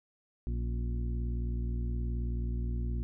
harmonic tone with a mistuned harmonic, 58.9 Hz, A#1, 19 cents sharp, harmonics 1 / 2 / 3 / 4 / 5 / 6, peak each -31 / -38 / -49 / -43 / -52 / -50 dBFS, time 0.47-3.03 s, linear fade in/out 0 ms, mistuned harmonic 5, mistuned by -89 cents, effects none

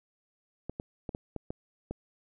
clicks, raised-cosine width 2 ms, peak -22 dBFS, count 7, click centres 0.696 / 0.799 / 1.092 / 1.149 / 1.363 / 1.505 / 1.91 s, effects none

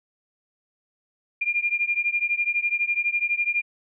sine beating tone pair, 2401 / 2413 Hz, D7 / D7, +38 / +46 cents, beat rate 12 Hz, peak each -24 / -25 dBFS, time 1.41-3.62 s, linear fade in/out 10 ms, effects none

